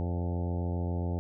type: harmonic tone with a mistuned harmonic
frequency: 87.31 Hz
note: F2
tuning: in tune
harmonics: 1 / 2 / 3 / 4 / 5 / 6 / 7 / 8 / 9 / 10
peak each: -30 / -36 / -40 / -42 / -44 / -46 / -47 / -48 / -49 / -50 dBFS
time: 0-1.19 s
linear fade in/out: 0 ms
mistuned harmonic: 7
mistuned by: -40 cents
effects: none